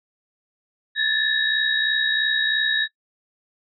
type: tone cluster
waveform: sine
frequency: 1707 / 1770 / 3805 Hz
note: G#6 / A6 / A#7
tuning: +47 / +10 / +35 cents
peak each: -23 dBFS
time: 0.95-2.88 s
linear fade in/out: 50 ms
effects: noise-tail reverb RT60 0.1 s tail -22 dB re dry